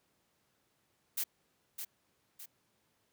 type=noise with echo; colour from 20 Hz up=blue; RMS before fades=-34 dBFS; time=1.17-1.24 s; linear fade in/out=10 ms; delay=610 ms; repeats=2; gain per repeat=-7 dB; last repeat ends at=2.46 s; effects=pink hiss -75 dBFS RMS until 3.12 s + high-pass 100 Hz 12 dB/octave